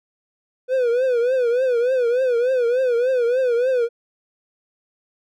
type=tone with vibrato; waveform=triangle; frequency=495.1 Hz; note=B4; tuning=4 cents sharp; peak=-14 dBFS; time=0.68-3.89 s; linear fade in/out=50 ms; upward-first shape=triangle; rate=3.4 Hz; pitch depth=130 cents each way; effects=none